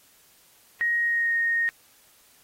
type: tone with pitch glide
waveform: sine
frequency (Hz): 1881 to 1856.2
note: A#6 to A#6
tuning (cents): +15 to -8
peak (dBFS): -21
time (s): 0.81-1.69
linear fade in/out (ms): 0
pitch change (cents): -23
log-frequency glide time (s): 0.99-1.35
effects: white hiss -58 dBFS RMS until 2.43 s + AAC 48 kbps